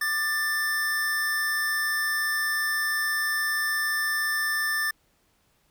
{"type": "tone pair together", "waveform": "square", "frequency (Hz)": [1194, 1771.5], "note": ["D6", "A6"], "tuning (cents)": [28, 11], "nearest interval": "perfect fifth", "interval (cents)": 683, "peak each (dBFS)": [-36, -25], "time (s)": [0.01, 4.91], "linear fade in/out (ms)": 5, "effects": ["pink hiss -67 dBFS RMS until 5.7 s"]}